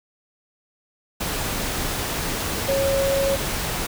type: tone in noise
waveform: sine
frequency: 548 Hz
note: C#5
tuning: 20 cents flat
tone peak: -19 dBFS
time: 2.68-3.36 s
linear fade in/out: 10 ms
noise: pink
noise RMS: -26 dBFS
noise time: 1.2-3.87 s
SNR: +4 dB
effects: none